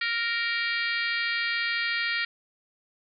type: harmonic tone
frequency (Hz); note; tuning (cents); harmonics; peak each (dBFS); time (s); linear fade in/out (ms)
466.2; A#4; 0; 3 / 4 / 5 / 6 / 7 / 8 / 9 / 10; -33 / -29 / -31 / -38 / -37 / -40 / -37 / -39; 0.01-2.25; 5
effects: none